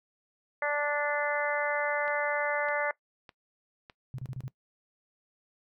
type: harmonic tone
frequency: 292.4 Hz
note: D4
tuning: 7 cents flat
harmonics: 2 / 3 / 4 / 5 / 6 / 7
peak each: -31 / -35 / -37 / -36 / -34 / -34 dBFS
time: 0.62-2.91 s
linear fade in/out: 2 ms
type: click train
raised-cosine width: 0.3 ms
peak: -31 dBFS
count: 4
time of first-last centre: 2.08-3.898 s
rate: 1.65 Hz
type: tone bursts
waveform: sine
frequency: 130 Hz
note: C3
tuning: 11 cents flat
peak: -34 dBFS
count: 5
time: 4.14-4.48 s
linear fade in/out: 0 ms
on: 44 ms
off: 30 ms
effects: noise-tail reverb RT60 0.1 s tail -20 dB re dry